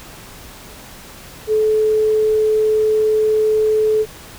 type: tone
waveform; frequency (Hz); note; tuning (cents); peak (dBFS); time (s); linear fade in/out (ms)
sine; 432.1; A4; -31; -12; 1.47-4.06; 50
effects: pink hiss -38 dBFS RMS until 4.38 s